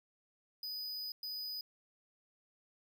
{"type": "tone bursts at uneven times", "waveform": "square", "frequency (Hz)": 4978, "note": "D#8", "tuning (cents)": 0, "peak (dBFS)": -40, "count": 2, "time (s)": [[0.63, 1.12], [1.23, 1.61]], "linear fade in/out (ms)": 2, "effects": []}